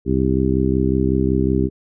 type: harmonic tone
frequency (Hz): 65.41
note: C2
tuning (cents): 0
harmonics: 1 / 2 / 3 / 4 / 5 / 6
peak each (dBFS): -22 / -22 / -22 / -22 / -22 / -22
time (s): 0.05-1.7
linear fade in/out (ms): 50
effects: none